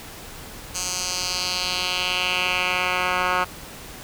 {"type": "tone with band-pass filter sweep", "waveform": "10% pulse", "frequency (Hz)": 181.6, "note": "F#3", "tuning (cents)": -32, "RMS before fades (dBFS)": -24, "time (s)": [0.74, 3.45], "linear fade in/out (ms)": 20, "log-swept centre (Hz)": [6800, 1500], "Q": 2.2, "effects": ["pink hiss -39 dBFS RMS until 4.03 s"]}